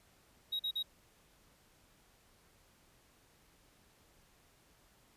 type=tone bursts; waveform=triangle; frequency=3806 Hz; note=A#7; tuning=35 cents sharp; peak=-32 dBFS; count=3; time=0.52-0.829 s; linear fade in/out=10 ms; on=75 ms; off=42 ms; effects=pink hiss -67 dBFS RMS until 5.16 s + resampled to 32000 Hz